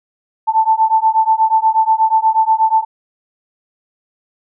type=beating tone pair; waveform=sine; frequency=880 / 888.3 Hz; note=A5 / A5; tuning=0 / +16 cents; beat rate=8.3 Hz; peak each=-13 dBFS; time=0.47-2.85 s; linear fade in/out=20 ms; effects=none